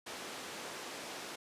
pink band-pass noise, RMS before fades -45 dBFS, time 0.06-1.36 s, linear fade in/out 10 ms, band 320 to 8300 Hz, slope 12 dB/octave, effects resampled to 32000 Hz

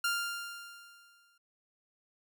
sawtooth tone with exponential decay, 1396.9 Hz, F6, in tune, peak -24 dBFS, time 0.04-1.38 s, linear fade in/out 5 ms, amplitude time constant 290 ms, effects none

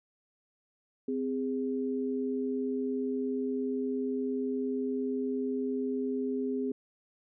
sine tone pair together, 258.6 / 410 Hz, C4 / G#4, -20 / -22 cents, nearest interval minor sixth, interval 798 cents, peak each -31 / -33 dBFS, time 1.08-6.72 s, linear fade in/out 5 ms, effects none

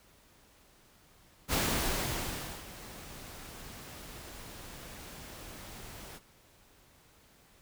pink noise with ADSR envelope, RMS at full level -29 dBFS, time 1.48-6.2 s, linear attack 51 ms, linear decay 1100 ms, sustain -18 dB, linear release 40 ms, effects pink hiss -62 dBFS RMS until 7.61 s

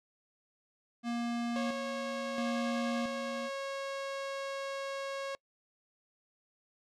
square tone with tremolo, 236.3 Hz, A#3, 24 cents sharp, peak -33 dBFS, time 1.03-3.5 s, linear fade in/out 50 ms, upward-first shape square, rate 0.74 Hz, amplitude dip 60%
sawtooth tone, 548 Hz, C#5, 20 cents flat, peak -32 dBFS, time 1.56-5.35 s, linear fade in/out 0 ms
effects noise-tail reverb RT60 0.1 s tail -26 dB re dry + low-pass 6000 Hz 12 dB/octave

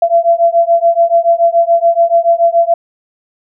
sine beating tone pair, 674 / 681 Hz, E5 / F5, +38 / -44 cents, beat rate 7 Hz, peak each -10 dBFS, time 0.02-2.74 s, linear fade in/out 5 ms, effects none

